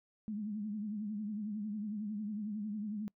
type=tone with vibrato; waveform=sine; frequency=210.3 Hz; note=G#3; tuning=22 cents sharp; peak=-36 dBFS; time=0.28-3.08 s; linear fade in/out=0 ms; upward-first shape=triangle; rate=11 Hz; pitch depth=93 cents each way; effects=noise-tail reverb RT60 0.1 s tail -26 dB re dry